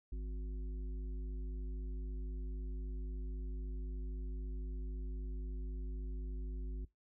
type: harmonic tone with a mistuned harmonic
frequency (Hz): 51.91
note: G#1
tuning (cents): 0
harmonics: 1 / 3 / 5 / 7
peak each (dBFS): -38 / -57 / -55 / -58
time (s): 0.12-6.85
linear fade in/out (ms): 5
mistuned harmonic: 3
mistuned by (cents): +110
effects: noise-tail reverb RT60 0.2 s tail -22 dB re dry

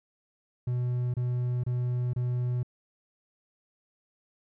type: tone bursts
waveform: triangle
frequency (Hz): 123.47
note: B2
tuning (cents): 0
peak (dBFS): -24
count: 4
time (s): 0.67-2.631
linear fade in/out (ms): 5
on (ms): 470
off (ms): 27
effects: none

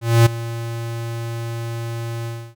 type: tone with ADSR envelope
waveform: square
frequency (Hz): 116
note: A#2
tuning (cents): -8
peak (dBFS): -8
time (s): 0.01-2.55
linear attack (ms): 250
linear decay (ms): 11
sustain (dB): -17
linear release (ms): 290
effects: none

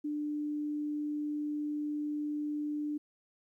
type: tone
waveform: sine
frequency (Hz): 297.2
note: D4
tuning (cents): +21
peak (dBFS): -32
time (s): 0.04-2.98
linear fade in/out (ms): 10
effects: 12-bit

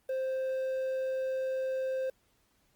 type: tone with quantisation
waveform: triangle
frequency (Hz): 524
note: C5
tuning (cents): +2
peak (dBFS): -28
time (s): 0.09-2.1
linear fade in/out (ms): 5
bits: 9
effects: pink hiss -71 dBFS RMS until 2.75 s + Opus 24 kbps

